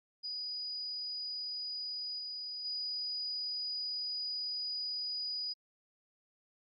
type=tone with level steps; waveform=sine; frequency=4931 Hz; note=D#8; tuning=16 cents flat; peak=-37 / -39 / -35 dBFS; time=0.23-5.54 s; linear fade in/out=20 ms; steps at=2.18 / 2.64 s; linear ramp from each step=20 ms; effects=Opus 48 kbps